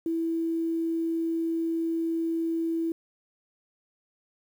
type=tone with quantisation; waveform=sine; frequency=329.6 Hz; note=E4; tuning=in tune; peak=-25 dBFS; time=0.06-2.92 s; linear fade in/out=2 ms; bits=9; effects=none